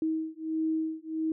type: beating tone pair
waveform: sine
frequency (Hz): 317.5 / 319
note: D#4 / D#4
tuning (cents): +35 / +43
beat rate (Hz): 1.5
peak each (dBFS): -31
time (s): 0.02-1.32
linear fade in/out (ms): 2
effects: none